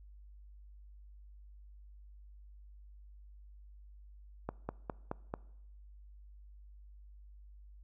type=slowing click train; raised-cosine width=1 ms; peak=-22 dBFS; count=5; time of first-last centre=4.49-5.339 s; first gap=200 ms; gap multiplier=1.04; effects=noise-tail reverb RT60 0.8 s tail -22 dB re dry + added 50 Hz sine -52 dBFS peak until 7.83 s